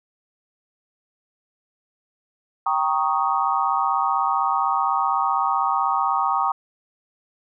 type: chord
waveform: sine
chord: Eb dominant seventh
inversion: first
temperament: equal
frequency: 784 / 932.3 / 1108.7 / 1244.5 Hz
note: G5 / Bb5 / Db6 / Eb6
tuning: 0 / 0 / 0 / 0 cents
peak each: -24 dBFS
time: 2.66-6.52 s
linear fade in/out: 5 ms
effects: none